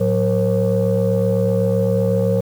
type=tone cluster; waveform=sine; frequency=108.8 / 182.5 / 468.1 / 536 Hz; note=A2 / F#3 / A#4 / C5; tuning=-19 / -24 / +7 / +42 cents; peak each=-19 dBFS; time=0-2.41 s; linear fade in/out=10 ms; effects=tanh soft clip ceiling -8 dBFS + 7-bit

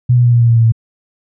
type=tone with pitch steps; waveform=sine; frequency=123.47 / 121.98 / 120.51 / 119.06 / 117.62 / 116.2 / 114.8 / 113.42 Hz; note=B2 / B2 / B2 / A#2 / A#2 / A#2 / A#2 / A#2; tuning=0 / -21 / -42 / +37 / +16 / -5 / -26 / -47 cents; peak=-6 dBFS; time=0.09-0.722 s; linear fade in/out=10 ms; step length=79 ms; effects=none

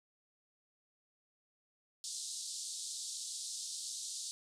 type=band-pass noise; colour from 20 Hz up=white; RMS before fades=-43 dBFS; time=2.04-4.31 s; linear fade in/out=0 ms; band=3700 to 9100 Hz; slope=48 dB/octave; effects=none

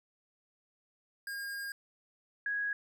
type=tone pair in turn; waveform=square / sine; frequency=1619 / 1657.8 Hz; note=G#6 / G#6; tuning=-45 / -4 cents; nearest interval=unison; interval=41 cents; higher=second; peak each=-38 / -31 dBFS; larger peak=second; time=1.27-1.72 / 2.46-2.73 s; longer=first; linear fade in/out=2 ms; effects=none

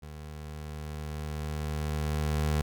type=tone with level ramp; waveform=25% pulse; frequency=75.8 Hz; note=D#2; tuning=45 cents flat; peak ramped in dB=-38 to -21 dBFS; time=0.02-2.62 s; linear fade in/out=10 ms; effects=none

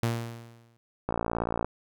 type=tone with exponential decay; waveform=sawtooth; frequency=116.54 Hz; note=A#2; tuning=in tune; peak=-19 dBFS; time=0.03-0.77 s; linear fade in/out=0 ms; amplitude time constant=160 ms
type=click train; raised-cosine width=1 ms; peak=-14 dBFS; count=33; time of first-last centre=1.09-1.646 s; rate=57.6 Hz
effects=none

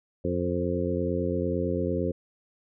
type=harmonic tone with a mistuned harmonic; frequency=88.9 Hz; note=F2; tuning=31 cents sharp; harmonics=1 / 2 / 3 / 4 / 5 / 6; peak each=-32 / -32 / -32 / -32 / -32 / -32 dBFS; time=0.24-2.12 s; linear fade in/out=10 ms; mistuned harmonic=6; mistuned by=-22 cents; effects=none

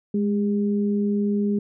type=tone pair together; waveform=sine; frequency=206.4 / 404.5 Hz; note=G#3 / G#4; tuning=-10 / -46 cents; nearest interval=octave; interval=1164 cents; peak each=-20 / -27 dBFS; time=0.14-1.59 s; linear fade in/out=5 ms; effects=none

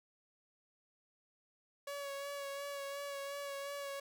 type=tone with vibrato; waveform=sawtooth; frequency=562 Hz; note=C#5; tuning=24 cents sharp; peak=-37 dBFS; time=1.87-4 s; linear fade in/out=5 ms; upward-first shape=sine; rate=2.8 Hz; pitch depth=22 cents each way; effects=none

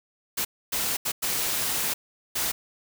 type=noise bursts at uneven times; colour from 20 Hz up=white; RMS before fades=-27 dBFS; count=5; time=0.37-0.45 / 0.72-0.97 / 1.05-1.12 / 1.22-1.94 / 2.35-2.52 s; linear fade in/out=10 ms; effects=none

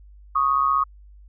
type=tone pair together; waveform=sine; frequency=1108.7 / 1244.5 Hz; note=C#6 / D#6; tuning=0 / 0 cents; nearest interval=major second; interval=200 cents; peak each=-20 dBFS; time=0.35-0.84 s; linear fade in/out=10 ms; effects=added 50 Hz sine -44 dBFS peak until 1.28 s

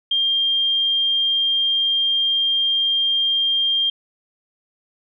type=tone; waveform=sine; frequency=3199 Hz; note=G7; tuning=34 cents sharp; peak=-16 dBFS; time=0.11-3.9 s; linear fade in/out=5 ms; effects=none

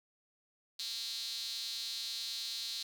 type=tone with high-pass filter; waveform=sawtooth; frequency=229.2 Hz; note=A#3; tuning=29 cents flat; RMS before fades=-40 dBFS; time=0.79-2.83 s; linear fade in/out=5 ms; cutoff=4100 Hz; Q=6.5; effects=none

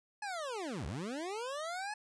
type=linear two-way sweep; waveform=25% pulse; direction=down then up; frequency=860 to 61.74 to 860 Hz; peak=-34 dBFS; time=0.22-1.94 s; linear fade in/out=5 ms; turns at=0.86 s; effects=resampled to 22050 Hz

